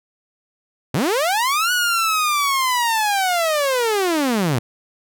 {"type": "linear two-way sweep", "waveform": "sawtooth", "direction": "up then down", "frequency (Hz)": [109.2, 1480, 109.2], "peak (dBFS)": -13, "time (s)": [0.94, 4.59], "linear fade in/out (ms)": 5, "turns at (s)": 1.72, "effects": []}